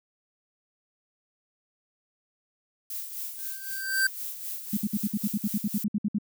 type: noise with tremolo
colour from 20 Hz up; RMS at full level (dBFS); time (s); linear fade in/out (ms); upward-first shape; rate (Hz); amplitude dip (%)
violet; -34; 2.9-5.84; 2; sine; 3.9; 55
type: tone with exponential growth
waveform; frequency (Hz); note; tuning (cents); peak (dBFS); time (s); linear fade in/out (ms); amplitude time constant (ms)
square; 1561; G6; -8; -20; 3.38-4.07; 5; 150
type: tone bursts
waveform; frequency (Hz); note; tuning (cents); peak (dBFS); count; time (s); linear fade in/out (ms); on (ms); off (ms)
sine; 207.9; G#3; +2; -23; 15; 4.73-6.185; 5; 41; 60
effects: none